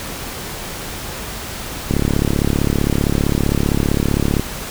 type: click train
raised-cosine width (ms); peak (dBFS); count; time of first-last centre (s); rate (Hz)
3; -3; 89; 1.91-4.396; 35.4
effects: pink hiss -28 dBFS RMS until 4.7 s